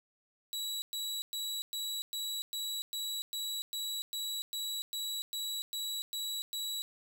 sawtooth tone bursts, 3907 Hz, B7, 19 cents flat, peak -32 dBFS, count 16, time 0.53-6.82 s, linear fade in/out 0 ms, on 290 ms, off 110 ms, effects none

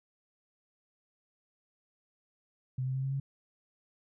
sine tone with pitch steps, 128.8 / 130.82 / 132.88 / 134.97 / 137.09 Hz, C3 / C3 / C3 / C#3 / C#3, -27 / 0 / +27 / -46 / -19 cents, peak -30 dBFS, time 2.78-3.2 s, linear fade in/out 5 ms, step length 84 ms, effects none

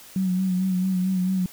sine tone with vibrato, 185.8 Hz, F#3, 7 cents sharp, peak -20 dBFS, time 0.16-1.46 s, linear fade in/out 2 ms, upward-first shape sine, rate 4.5 Hz, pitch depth 40 cents each way, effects white hiss -46 dBFS RMS until 1.52 s

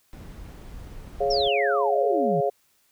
brown noise, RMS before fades -40 dBFS, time 0.13-1.48 s, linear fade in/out 0 ms
sine chord, Db major, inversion second, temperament equal with one note detuned, 416.7 / 554.4 / 698.5 Hz, Ab4 / Db5 / F5, +6 / 0 / 0 cents, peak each -25 dBFS, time 1.2-2.5 s, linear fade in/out 10 ms
sine exponential sweep, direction down, 5700 to 143 Hz, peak -25 dBFS, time 1.3-2.41 s, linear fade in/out 10 ms
effects white hiss -65 dBFS RMS until 2.91 s

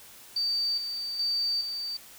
sine tone with tremolo, 4619 Hz, D8, 30 cents flat, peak -25 dBFS, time 0.36-1.97 s, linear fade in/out 5 ms, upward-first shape square, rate 1.2 Hz, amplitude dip 50%, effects white hiss -50 dBFS RMS until 2.18 s

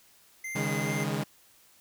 square tone with vibrato, 2071 Hz, C7, 18 cents flat, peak -35 dBFS, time 0.44-1.04 s, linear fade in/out 5 ms, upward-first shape sine, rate 2.5 Hz, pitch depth 19 cents each way
sawtooth chord, C# suspended second, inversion none, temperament equal with one note detuned, 138.59 / 155.56 / 204.1 Hz, C#3 / D#3 / G#3, 0 / 0 / -30 cents, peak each -29 dBFS, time 0.55-1.24 s, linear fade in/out 10 ms
effects white hiss -60 dBFS RMS until 1.8 s

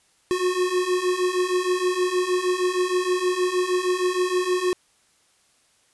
square beating tone pair, 359.7 / 366.1 Hz, F#4 / F#4, -49 / -18 cents, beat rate 6.4 Hz, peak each -26 / -23 dBFS, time 0.31-4.73 s, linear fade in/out 0 ms, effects white hiss -62 dBFS RMS until 5.93 s + resampled to 24000 Hz

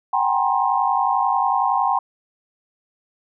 sine tone cluster, 761 / 812 / 951 / 1061 Hz, F#5 / G#5 / A#5 / C6, +48 / -39 / +34 / +24 cents, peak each -22 dBFS, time 0.13-1.99 s, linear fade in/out 5 ms, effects none

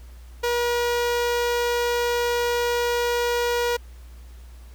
sawtooth tone with notch filter, 479.7 Hz, A#4, 50 cents sharp, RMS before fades -23 dBFS, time 0.43-3.77 s, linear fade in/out 10 ms, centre 10000 Hz, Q 1.8, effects added 60 Hz sine -40 dBFS peak until 4.74 s + pink hiss -55 dBFS RMS until 4.74 s

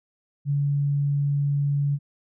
sine tone, 142.6 Hz, C#3, 49 cents sharp, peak -20 dBFS, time 0.45-1.99 s, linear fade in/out 50 ms, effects none

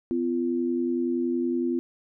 sine tone pair together, 253.1 / 343.8 Hz, B3 / F4, +43 / -27 cents, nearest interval perfect fourth, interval 530 cents, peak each -26 dBFS, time 0.11-1.79 s, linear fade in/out 0 ms, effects none

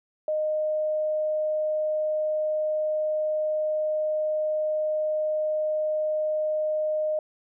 sine tone, 616 Hz, D#5, 17 cents flat, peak -23 dBFS, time 0.28-7.19 s, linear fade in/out 2 ms, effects none

